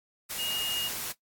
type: tone in noise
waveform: sine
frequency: 2855 Hz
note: F7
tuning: 37 cents sharp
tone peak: -30 dBFS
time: 0.38-0.89 s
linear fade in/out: 20 ms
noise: white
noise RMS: -35 dBFS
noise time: 0.29-1.13 s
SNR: +2 dB
effects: noise-tail reverb RT60 0.1 s tail -17 dB re dry + AAC 64 kbps